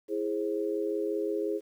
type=chord; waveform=sine; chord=E augmented; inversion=none; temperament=equal with one note detuned; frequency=329.6 / 415.3 / 530.9 Hz; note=E4 / G#4 / B#4; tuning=0 / 0 / +25 cents; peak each=-33 / -30 / -36 dBFS; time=0.08-1.61 s; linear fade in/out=50 ms; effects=10-bit